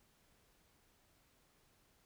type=silence; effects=pink hiss -72 dBFS RMS until 2.05 s